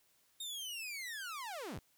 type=linear sweep; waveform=sawtooth; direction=down; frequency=3729 to 53.2 Hz; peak=-38 dBFS; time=0.4-1.79 s; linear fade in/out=5 ms; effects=white hiss -72 dBFS RMS until 1.97 s